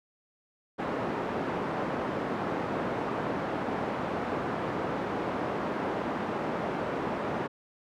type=band-pass noise; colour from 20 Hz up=pink; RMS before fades=-32 dBFS; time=0.78-7.48 s; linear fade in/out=20 ms; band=210 to 1200 Hz; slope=12 dB/octave; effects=none